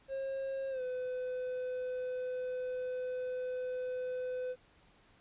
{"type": "tone with pitch glide", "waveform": "triangle", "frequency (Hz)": [538, 504.9], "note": ["C5", "B4"], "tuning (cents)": [48, 38], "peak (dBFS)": -33, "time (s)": [0.08, 4.56], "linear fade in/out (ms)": 50, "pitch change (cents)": -110, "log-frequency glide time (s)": [0.7, 0.82], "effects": ["pink hiss -65 dBFS RMS until 5.2 s", "resampled to 8000 Hz"]}